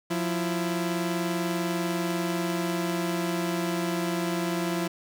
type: tone pair together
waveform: sawtooth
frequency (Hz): 176.8 / 333.4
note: F3 / E4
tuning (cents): +22 / +20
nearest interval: major seventh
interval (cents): 1098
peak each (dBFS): -25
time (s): 0.1-4.88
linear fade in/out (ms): 10
effects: none